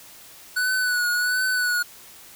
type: tone with vibrato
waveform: square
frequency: 1480 Hz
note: F#6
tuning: in tune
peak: -21 dBFS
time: 0.56-1.83 s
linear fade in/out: 10 ms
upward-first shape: triangle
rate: 1.4 Hz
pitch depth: 46 cents each way
effects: white hiss -46 dBFS RMS until 2.35 s